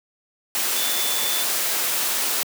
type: tone in noise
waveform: sine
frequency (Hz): 3500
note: A7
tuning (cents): -10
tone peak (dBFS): -28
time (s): 0.76-1.43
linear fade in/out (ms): 0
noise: white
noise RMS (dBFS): -23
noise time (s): 0.55-2.43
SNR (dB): -8
effects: high-pass 300 Hz 12 dB/octave